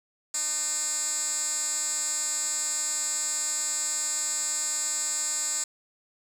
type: tone with band-pass filter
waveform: 10% pulse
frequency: 302.9 Hz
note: D#4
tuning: 46 cents flat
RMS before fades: -29 dBFS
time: 0.34-5.64 s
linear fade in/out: 5 ms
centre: 7500 Hz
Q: 5.5
effects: 8-bit